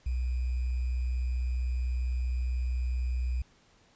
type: tone with sample-and-hold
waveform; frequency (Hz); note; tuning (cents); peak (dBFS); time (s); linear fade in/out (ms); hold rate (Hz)
sine; 62.2; B1; +13; -27; 0.06-3.42; 5; 2450
effects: pink hiss -63 dBFS RMS until 3.95 s + resampled to 16000 Hz